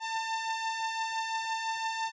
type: beating tone pair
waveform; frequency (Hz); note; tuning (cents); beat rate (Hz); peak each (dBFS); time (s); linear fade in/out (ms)
sawtooth; 891 / 896.9; A5 / A5; +22 / +33; 5.9; -35 / -28; 0-2.12; 50
effects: resampled to 16000 Hz